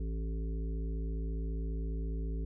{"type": "harmonic tone", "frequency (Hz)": 54.7, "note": "A1", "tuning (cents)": -9, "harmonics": [1, 3, 5, 7, 8], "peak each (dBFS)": [-33, -43, -47, -50, -51], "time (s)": [0, 2.45], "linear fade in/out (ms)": 5, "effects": []}